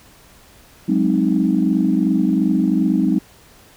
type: chord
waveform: sine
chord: Ab dominant seventh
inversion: third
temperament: equal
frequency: 185 / 207.7 / 261.6 / 311.1 Hz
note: Gb3 / Ab3 / C4 / Eb4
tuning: 0 / 0 / 0 / 0 cents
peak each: -19 dBFS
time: 0.88-3.19 s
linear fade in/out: 10 ms
effects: tanh soft clip ceiling -4 dBFS + pink hiss -48 dBFS RMS until 3.76 s